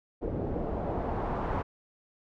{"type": "noise with low-pass filter sweep", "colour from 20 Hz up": "pink", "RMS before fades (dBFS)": -32, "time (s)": [0.21, 1.63], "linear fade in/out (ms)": 20, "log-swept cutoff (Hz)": [450, 1100], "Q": 1.6, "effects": []}